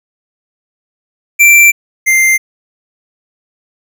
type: tone pair in turn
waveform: square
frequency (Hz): 2349 / 2093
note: D7 / C7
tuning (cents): 0 / 0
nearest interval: major second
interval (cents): 200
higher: first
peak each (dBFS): -3 / -7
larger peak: first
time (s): 1.39-1.72 / 2.06-2.38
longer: first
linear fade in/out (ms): 20
effects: none